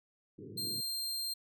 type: band-pass noise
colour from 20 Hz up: pink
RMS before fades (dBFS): -47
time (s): 0.38-0.81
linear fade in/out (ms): 5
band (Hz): 100 to 460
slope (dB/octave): 96
type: tone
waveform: sawtooth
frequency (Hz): 4181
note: C8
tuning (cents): -2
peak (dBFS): -32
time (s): 0.57-1.34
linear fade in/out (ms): 10
effects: none